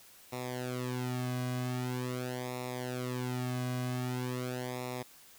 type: tone with flanger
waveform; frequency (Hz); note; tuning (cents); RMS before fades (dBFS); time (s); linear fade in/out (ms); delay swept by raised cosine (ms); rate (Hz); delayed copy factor
sawtooth; 125.5; B2; +28; -36; 0.32-5.03; 10; 0.64 to 2.24; 0.44; -0.9
effects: white hiss -57 dBFS RMS until 5.38 s